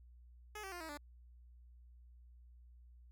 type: tone with pitch steps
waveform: 10% pulse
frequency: 423 / 385.7 / 351.6 / 320.6 / 292.3 Hz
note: G#4 / G4 / F4 / E4 / D4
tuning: +32 / -28 / +12 / -48 / -8 cents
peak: -37 dBFS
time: 0.55-0.975 s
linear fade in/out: 5 ms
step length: 85 ms
effects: added 60 Hz sine -57 dBFS peak until 3.11 s